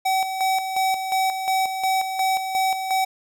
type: tone with tremolo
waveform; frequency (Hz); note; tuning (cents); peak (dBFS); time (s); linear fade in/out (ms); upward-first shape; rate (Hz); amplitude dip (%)
square; 761; F#5; +48; -19; 0.05-3.05; 10; square; 2.8; 55
effects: none